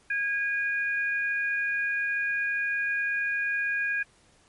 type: tone pair together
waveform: sine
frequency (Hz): 1638.4 / 2447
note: G#6 / D#7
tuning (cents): -24 / -29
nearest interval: perfect fifth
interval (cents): 695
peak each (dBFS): -26 / -31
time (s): 0.1-4.03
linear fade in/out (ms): 5
effects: pink hiss -61 dBFS RMS until 4.48 s + MP3 48 kbps